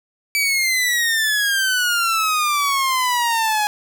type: exponential sweep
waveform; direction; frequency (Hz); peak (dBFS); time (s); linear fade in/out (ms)
sawtooth; down; 2311 to 830.6; -13; 0.35-3.67; 0
effects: none